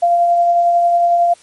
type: tone with tremolo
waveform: sine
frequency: 692 Hz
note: F5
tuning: 16 cents flat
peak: -8 dBFS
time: 0.02-1.34 s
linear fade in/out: 10 ms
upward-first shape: triangle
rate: 11 Hz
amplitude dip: 30%
effects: white hiss -47 dBFS RMS until 1.42 s + MP3 48 kbps